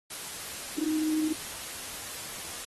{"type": "tone in noise", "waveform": "sine", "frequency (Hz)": 311.1, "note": "D#4", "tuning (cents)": 0, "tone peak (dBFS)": -25, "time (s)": [0.78, 1.33], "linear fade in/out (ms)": 5, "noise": "white", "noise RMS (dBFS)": -39, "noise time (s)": [0.1, 2.65], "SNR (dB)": 11, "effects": ["AAC 32 kbps"]}